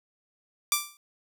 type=tone with exponential decay; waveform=5% pulse; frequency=1174.7 Hz; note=D6; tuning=in tune; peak=-7 dBFS; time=0.72-0.97 s; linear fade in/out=1 ms; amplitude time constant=54 ms; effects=none